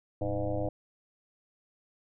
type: tone with frequency modulation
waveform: sine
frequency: 311.1 Hz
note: D#4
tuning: in tune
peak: -28 dBFS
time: 0.21-0.69 s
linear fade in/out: 5 ms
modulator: 99 Hz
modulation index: 3.7
effects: none